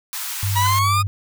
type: high-pass noise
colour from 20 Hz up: white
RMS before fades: -28 dBFS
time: 0.13-0.79 s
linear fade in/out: 0 ms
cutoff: 800 Hz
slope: 48 dB/octave
type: tone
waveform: sine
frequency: 99.3 Hz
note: G2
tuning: 23 cents sharp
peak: -19 dBFS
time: 0.43-1.07 s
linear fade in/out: 0 ms
type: exponential sweep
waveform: 40% pulse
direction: up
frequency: 950 to 1244.5 Hz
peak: -16 dBFS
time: 0.55-1.03 s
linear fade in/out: 20 ms
type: tone with exponential growth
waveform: sawtooth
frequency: 1500 Hz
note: F#6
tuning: 23 cents sharp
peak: -21 dBFS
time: 0.6-0.67 s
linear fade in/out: 5 ms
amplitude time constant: 15 ms
effects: none